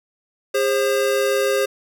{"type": "tone pair together", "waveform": "square", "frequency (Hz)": [405.5, 532.4], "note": ["G#4", "C5"], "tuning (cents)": [-41, 30], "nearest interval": "perfect fourth", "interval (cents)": 471, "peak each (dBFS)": [-21, -20], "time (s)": [0.54, 1.66], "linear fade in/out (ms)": 10, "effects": []}